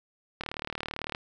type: click train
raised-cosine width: 0.3 ms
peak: -17 dBFS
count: 29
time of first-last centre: 0.41-1.149 s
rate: 37.9 Hz
effects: none